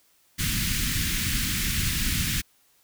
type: band-stop noise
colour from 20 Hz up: pink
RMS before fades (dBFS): -26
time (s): 0.38-2.42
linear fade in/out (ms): 20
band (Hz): 240 to 1700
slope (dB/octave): 24
effects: white hiss -63 dBFS RMS until 2.83 s